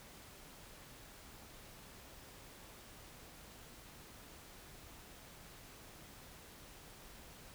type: silence
effects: pink hiss -56 dBFS RMS until 7.54 s